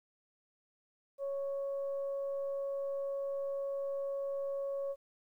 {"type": "tone with frequency modulation", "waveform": "sine", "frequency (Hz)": 554, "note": "C#5", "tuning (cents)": -1, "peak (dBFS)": -34, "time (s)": [1.18, 4.96], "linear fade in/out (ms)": 50, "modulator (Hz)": 555, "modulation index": 0.23, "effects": ["12-bit"]}